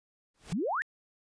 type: noise with exponential growth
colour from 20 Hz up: pink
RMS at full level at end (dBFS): -39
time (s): 0.34-0.53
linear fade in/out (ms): 5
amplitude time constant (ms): 41
type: exponential sweep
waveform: sine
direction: up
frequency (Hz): 153.7 to 1900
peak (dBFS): -28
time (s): 0.52-0.82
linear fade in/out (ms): 0
effects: resampled to 22050 Hz